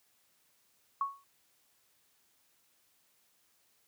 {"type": "tone with exponential decay", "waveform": "sine", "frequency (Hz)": 1108, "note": "C#6", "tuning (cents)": -1, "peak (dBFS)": -26, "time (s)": [1.01, 1.24], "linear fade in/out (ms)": 2, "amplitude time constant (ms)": 48, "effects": ["white hiss -71 dBFS RMS until 3.87 s", "high-pass 60 Hz 12 dB/octave"]}